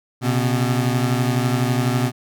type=beating tone pair; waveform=25% pulse; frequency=122.4 / 134.4 Hz; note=B2 / C3; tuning=-15 / +47 cents; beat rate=12 Hz; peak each=-15 / -19 dBFS; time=0.21-2.12 s; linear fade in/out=50 ms; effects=none